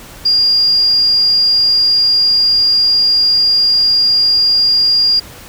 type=tone; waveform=sine; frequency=4819 Hz; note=D8; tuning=44 cents sharp; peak=-8 dBFS; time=0.25-5.2 s; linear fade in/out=10 ms; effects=pink hiss -35 dBFS RMS until 5.48 s